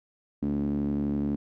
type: tone with band-pass filter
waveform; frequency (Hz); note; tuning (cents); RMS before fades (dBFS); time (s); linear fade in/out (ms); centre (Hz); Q
sawtooth; 71.9; D2; -36; -28; 0.42-1.36; 10; 250; 6.5
effects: none